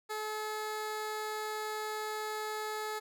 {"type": "tone", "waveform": "15% pulse", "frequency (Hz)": 429.3, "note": "A4", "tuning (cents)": -43, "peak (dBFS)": -29, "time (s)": [0.09, 3], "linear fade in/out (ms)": 20, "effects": []}